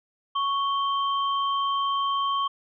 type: tone pair together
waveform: sine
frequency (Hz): 1108.7 / 3136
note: C#6 / G7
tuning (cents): 0 / 0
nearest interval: octave + tritone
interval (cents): 1800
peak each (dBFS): -23 / -32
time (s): 0.35-2.48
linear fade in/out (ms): 10
effects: none